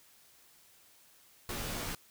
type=noise with comb filter; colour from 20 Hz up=pink; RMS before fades=-38 dBFS; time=1.49-1.95 s; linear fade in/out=2 ms; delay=15 ms; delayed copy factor=-0.95; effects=white hiss -62 dBFS RMS until 2.1 s